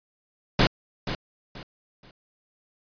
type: noise with echo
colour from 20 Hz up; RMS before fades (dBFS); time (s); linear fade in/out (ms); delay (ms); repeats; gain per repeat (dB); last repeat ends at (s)
pink; -18; 0.59-0.67; 2; 480; 3; -11; 2.11
effects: resampled to 11025 Hz